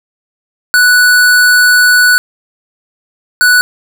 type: tone pair in turn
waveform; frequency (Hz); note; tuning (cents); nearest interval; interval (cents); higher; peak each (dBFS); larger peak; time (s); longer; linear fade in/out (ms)
square; 1480 / 1480; F#6 / F#6; 0 / 0; unison; 0; neither; -5; neither; 0.74-2.18 / 3.41-3.61; first; 0
effects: none